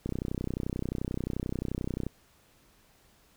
click train, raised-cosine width 3 ms, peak -19 dBFS, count 64, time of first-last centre 0.06-2.066 s, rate 31.4 Hz, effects pink hiss -63 dBFS RMS until 3.36 s

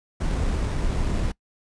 brown noise with sample-and-hold, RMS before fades -24 dBFS, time 0.2-1.32 s, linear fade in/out 10 ms, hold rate 7350 Hz, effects noise-tail reverb RT60 0.1 s tail -23 dB re dry + resampled to 22050 Hz

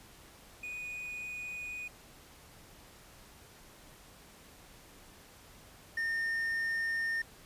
triangle tone pair in turn, 2474 / 1821.2 Hz, D#7 / A#6, -10 / -41 cents, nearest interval perfect fourth, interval 531 cents, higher first, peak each -37 / -29 dBFS, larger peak second, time 0.63-1.88 / 5.97-7.22 s, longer neither, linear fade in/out 5 ms, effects pink hiss -56 dBFS RMS until 7.45 s + resampled to 32000 Hz

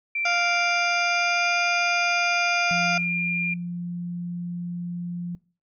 sine tone with pitch glide, 2349 to 2396 Hz, D7 to D7, 0 to +34 cents, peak -24 dBFS, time 0.15-3.54 s, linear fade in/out 5 ms, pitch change +34 cents, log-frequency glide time 0.51-1.59 s
harmonic tone, 698.5 Hz, F5, in tune, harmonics 1 / 2 / 3 / 4 / 5 / 7 / 8 / 9, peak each -26 / -26 / -35 / -36 / -39 / -32 / -44 / -38 dBFS, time 0.25-2.98 s, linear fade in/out 5 ms
sine tone, 174.61 Hz, F3, in tune, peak -28 dBFS, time 2.71-5.35 s, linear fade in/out 0 ms
effects noise-tail reverb RT60 0.4 s tail -23 dB re dry

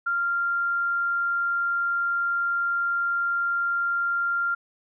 sine tone, 1390 Hz, F6, 9 cents flat, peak -22 dBFS, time 0.06-4.55 s, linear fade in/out 10 ms, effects none

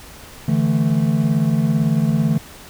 triangle chord, D suspended second, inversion none, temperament equal, 146.83 / 164.81 / 220 Hz, D3 / E3 / A3, 0 / 0 / 0 cents, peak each -17 dBFS, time 0.48-2.38 s, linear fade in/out 5 ms, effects pink hiss -40 dBFS RMS until 2.69 s

